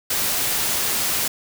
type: noise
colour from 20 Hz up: white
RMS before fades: -22 dBFS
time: 0.1-1.28 s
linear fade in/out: 5 ms
effects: none